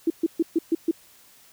sine tone bursts, 329.3 Hz, E4, 2 cents flat, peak -17 dBFS, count 6, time 0.07-0.912 s, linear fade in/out 5 ms, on 32 ms, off 130 ms, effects white hiss -54 dBFS RMS until 1.52 s

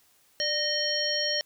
harmonic tone with a mistuned harmonic, 618 Hz, D#5, 12 cents flat, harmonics 1 / 3 / 5 / 7 / 9, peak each -32 / -33 / -33 / -32 / -29 dBFS, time 0.4-1.41 s, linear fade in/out 0 ms, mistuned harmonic 1, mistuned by -75 cents, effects white hiss -63 dBFS RMS until 1.45 s

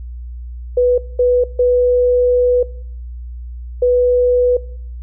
sine tone bursts at uneven times, 493.9 Hz, B4, in tune, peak -9 dBFS, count 4, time 0.77-0.98 / 1.19-1.44 / 1.59-2.63 / 3.82-4.57 s, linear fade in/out 5 ms, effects noise-tail reverb RT60 0.6 s tail -21 dB re dry + added 60 Hz sine -26 dBFS peak until 5.02 s

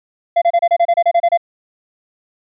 triangle tone bursts, 686 Hz, F5, 31 cents flat, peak -7 dBFS, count 12, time 0.36-1.375 s, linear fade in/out 10 ms, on 58 ms, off 29 ms, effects resampled to 8000 Hz

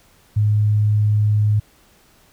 sine tone, 105.4 Hz, G#2, 26 cents sharp, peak -13 dBFS, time 0.36-1.6 s, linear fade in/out 10 ms, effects pink hiss -54 dBFS RMS until 2.32 s

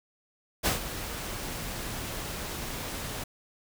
pink noise with ADSR envelope, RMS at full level -24 dBFS, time 0.63-3.24 s, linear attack 30 ms, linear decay 130 ms, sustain -12 dB, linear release 7 ms, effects none

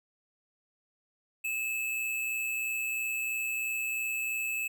square tone with amplitude modulation, 2604 Hz, E7, 22 cents flat, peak -29 dBFS, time 1.44-4.68 s, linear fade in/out 10 ms, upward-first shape sine, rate 123 Hz, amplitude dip 45%, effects none

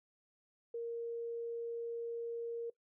sine tone, 466.2 Hz, A#4, in tune, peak -37 dBFS, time 0.74-2.7 s, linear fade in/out 5 ms, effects noise-tail reverb RT60 0.1 s tail -20 dB re dry

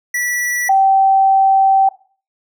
square / sine tone pair in turn, 1953 / 775 Hz, B6 / G5, -20 / -20 cents, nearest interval octave + major third, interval 1600 cents, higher first, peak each -17 / -8 dBFS, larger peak second, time 0.14-0.69 / 0.69-1.89 s, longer second, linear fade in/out 5 ms, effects noise-tail reverb RT60 0.4 s tail -18 dB re dry

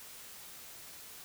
silence, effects white hiss -50 dBFS RMS until 1.24 s

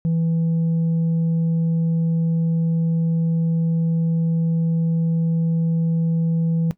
sine tone, 164.81 Hz, E3, in tune, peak -14 dBFS, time 0.05-6.71 s, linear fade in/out 0 ms, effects noise-tail reverb RT60 0.1 s tail -17 dB re dry + tanh soft clip ceiling -16 dBFS

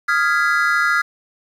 triangle chord, F half-diminished seventh, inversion third, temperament equal with one note detuned, 1244.5 / 1396.9 / 1661.2 / 1998.5 Hz, Eb6 / F6 / Ab6 / Cb7, 0 / 0 / 0 / +20 cents, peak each -20 / -16 / -18 / -22 dBFS, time 0.08-1.02 s, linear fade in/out 10 ms, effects 8-bit

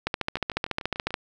two click trains, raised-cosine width 0.3 ms, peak -9 / -20 dBFS, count 16 / 6, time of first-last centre 0.07-1.141 / 0.37-1.106 s, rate 14 / 6.79 Hz, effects none

